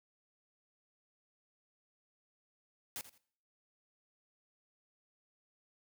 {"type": "noise with echo", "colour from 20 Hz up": "white", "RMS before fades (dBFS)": -42, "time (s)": [2.96, 3.01], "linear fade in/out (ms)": 0, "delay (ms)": 84, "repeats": 2, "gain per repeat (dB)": -13, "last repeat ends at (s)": 3.178, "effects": ["noise-tail reverb RT60 0.6 s tail -22 dB re dry"]}